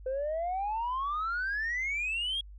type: exponential sweep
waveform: sine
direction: up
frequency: 508 to 3322 Hz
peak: -28 dBFS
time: 0.06-2.41 s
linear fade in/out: 5 ms
effects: tanh soft clip ceiling -27 dBFS + added 50 Hz sine -45 dBFS peak until 2.58 s